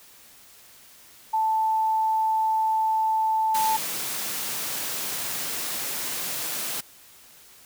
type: tone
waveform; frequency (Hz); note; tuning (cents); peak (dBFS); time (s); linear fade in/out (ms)
sine; 880; A5; 0; -20; 1.33-3.77; 10
type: high-pass noise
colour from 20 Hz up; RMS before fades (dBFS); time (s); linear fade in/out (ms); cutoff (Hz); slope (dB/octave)
white; -30; 3.54-6.81; 10; 110; 96
effects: white hiss -51 dBFS RMS until 7.65 s